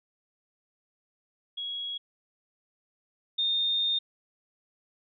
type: tone pair in turn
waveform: sine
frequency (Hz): 3322 / 3651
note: G#7 / A#7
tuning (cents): 0 / -37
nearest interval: major second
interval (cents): 163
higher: second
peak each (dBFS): -32 / -24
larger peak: second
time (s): 1.57-1.98 / 3.38-3.99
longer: second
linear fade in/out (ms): 10
effects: none